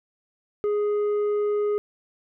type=tone with tanh clipping; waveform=sine; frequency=415.3 Hz; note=G#4; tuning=in tune; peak=-22 dBFS; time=0.64-1.78 s; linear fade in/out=0 ms; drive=5 dB; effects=none